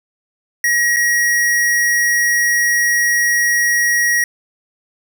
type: tone with dropouts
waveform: square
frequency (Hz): 1900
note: A#6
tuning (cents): +33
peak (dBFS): -13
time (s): 0.64-4.24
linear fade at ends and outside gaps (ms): 2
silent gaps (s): 0.963-0.967
effects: none